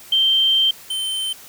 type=tone pair in turn; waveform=sine / square; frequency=3136 / 3095 Hz; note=G7 / G7; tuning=0 / -23 cents; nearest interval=unison; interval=23 cents; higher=first; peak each=-13 / -22 dBFS; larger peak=first; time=0.12-0.71 / 0.9-1.33 s; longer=first; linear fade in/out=5 ms; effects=white hiss -42 dBFS RMS until 1.48 s